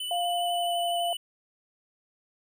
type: tone with vibrato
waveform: square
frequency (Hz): 2991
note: F#7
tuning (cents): +18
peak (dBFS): -32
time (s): 0-1.17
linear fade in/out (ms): 5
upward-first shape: square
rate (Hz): 12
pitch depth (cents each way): 13
type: tone with pitch glide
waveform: sine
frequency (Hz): 700 to 692.8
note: F5 to F5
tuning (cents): +4 to -14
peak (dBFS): -26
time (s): 0.11-1.13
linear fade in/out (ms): 2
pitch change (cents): -18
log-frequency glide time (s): 0.49-0.77
effects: none